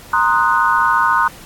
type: chord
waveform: sine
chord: C half-diminished seventh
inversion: third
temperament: equal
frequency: 932.3 / 1046.5 / 1244.5 / 1480 Hz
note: Bb5 / C6 / Eb6 / Gb6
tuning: 0 / 0 / 0 / 0 cents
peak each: -17 dBFS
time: 0.13-1.28 s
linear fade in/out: 5 ms
effects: pink hiss -39 dBFS RMS until 1.45 s + AAC 64 kbps